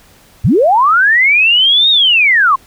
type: linear two-way sweep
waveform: sine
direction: up then down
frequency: 73.42 to 3778 to 1022 Hz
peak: -6 dBFS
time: 0.44-2.56 s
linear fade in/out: 10 ms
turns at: 1.9 s
effects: pink hiss -45 dBFS RMS until 2.66 s